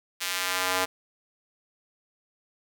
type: tone with high-pass filter sweep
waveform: square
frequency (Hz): 92.5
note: F#2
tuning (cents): 0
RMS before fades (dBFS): -28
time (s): 0.2-0.86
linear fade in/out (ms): 20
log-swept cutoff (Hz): 2500 to 690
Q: 0.76
effects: none